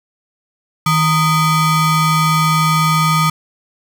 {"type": "ring-modulated tone", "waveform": "square", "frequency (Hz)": 541, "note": "C#5", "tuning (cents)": -42, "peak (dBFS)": -9, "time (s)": [0.86, 3.3], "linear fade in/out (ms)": 5, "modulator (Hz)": 699, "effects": []}